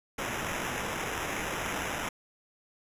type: noise with sample-and-hold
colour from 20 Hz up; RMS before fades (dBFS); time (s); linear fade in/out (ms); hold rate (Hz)
white; -34; 0.18-2.09; 5; 4410
effects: resampled to 32000 Hz